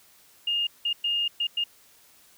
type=tone bursts at uneven times; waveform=sine; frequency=2833 Hz; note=F7; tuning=24 cents sharp; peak=-23 dBFS; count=5; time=0.47-0.67 / 0.85-0.93 / 1.04-1.28 / 1.4-1.47 / 1.57-1.64 s; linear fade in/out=5 ms; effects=white hiss -57 dBFS RMS until 2.37 s